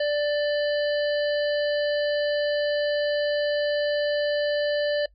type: harmonic tone with a mistuned harmonic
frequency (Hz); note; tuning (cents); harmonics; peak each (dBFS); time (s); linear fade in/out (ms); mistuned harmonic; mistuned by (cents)
587.3; D5; 0; 1 / 3 / 5 / 7 / 8; -22 / -32 / -36 / -39 / -40; 0-5.06; 5; 5; +35
effects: noise-tail reverb RT60 0.1 s tail -22 dB re dry + added 50 Hz sine -55 dBFS peak until 5.14 s